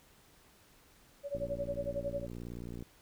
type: tone with tremolo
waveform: sine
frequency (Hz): 567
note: C#5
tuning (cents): +39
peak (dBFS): -31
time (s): 1.23-2.27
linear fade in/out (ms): 50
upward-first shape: sine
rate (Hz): 11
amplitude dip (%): 95
type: click train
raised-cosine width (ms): 3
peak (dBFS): -31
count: 88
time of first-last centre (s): 1.35-2.825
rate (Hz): 59
effects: pink hiss -63 dBFS RMS until 3.01 s